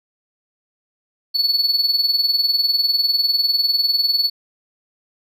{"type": "tone with tremolo", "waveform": "triangle", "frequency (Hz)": 4435, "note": "C#8", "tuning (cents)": 0, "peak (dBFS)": -11, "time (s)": [1.34, 4.3], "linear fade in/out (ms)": 20, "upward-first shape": "sine", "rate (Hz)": 20, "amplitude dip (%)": 70, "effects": []}